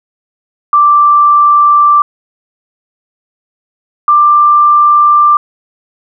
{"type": "tone pair in turn", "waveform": "sine", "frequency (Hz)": [1174.7, 1183.6], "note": ["D6", "D6"], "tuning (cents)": [0, 13], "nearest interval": "unison", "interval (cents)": 13, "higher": "second", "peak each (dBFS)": -3, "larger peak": "neither", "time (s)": [[0.73, 2.02], [4.08, 5.37]], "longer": "neither", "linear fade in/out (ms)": 2, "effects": []}